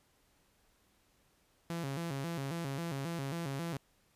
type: tone with vibrato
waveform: sawtooth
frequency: 152.1 Hz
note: D#3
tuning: 39 cents flat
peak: -32 dBFS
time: 1.7-3.77 s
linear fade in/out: 0 ms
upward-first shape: square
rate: 3.7 Hz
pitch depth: 180 cents each way
effects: pink hiss -71 dBFS RMS until 4.15 s + resampled to 32000 Hz